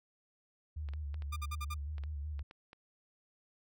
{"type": "tone with vibrato", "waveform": "sine", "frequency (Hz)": 73.8, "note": "D2", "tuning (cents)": 9, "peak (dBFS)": -37, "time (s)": [0.76, 2.43], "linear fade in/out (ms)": 10, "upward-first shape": "square", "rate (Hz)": 5.4, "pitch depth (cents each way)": 60}
{"type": "clicks", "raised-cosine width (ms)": 0.3, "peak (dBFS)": -36, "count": 9, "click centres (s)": [0.888, 0.936, 1.143, 1.222, 1.982, 2.037, 2.393, 2.511, 2.731]}
{"type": "tone bursts", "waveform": "sawtooth", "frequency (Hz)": 1202, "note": "D6", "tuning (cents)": 40, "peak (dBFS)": -36, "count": 5, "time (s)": [1.32, 1.744], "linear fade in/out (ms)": 10, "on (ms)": 44, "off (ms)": 51}
{"effects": []}